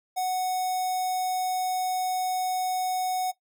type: tone with notch filter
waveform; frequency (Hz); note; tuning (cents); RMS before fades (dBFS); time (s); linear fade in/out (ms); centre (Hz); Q
square; 740; F#5; 0; -27; 0.16-3.32; 20; 2600; 0.98
effects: noise-tail reverb RT60 0.1 s tail -17 dB re dry